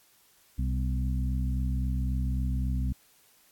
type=harmonic tone with a mistuned harmonic; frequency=63.7 Hz; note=C2; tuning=46 cents flat; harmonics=1 / 2 / 3 / 4; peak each=-27 / -33 / -37 / -39 dBFS; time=0.58-2.93 s; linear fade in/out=10 ms; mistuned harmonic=3; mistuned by=+34 cents; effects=white hiss -62 dBFS RMS until 3.51 s + AAC 64 kbps